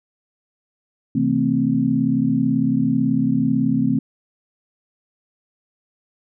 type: tone cluster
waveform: sine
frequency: 131 / 163.6 / 225.3 / 263.4 Hz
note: C3 / E3 / A3 / C4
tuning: +2 / -13 / +41 / +12 cents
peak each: -25 / -24 / -20 / -19 dBFS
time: 1.15-3.99 s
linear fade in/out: 5 ms
effects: none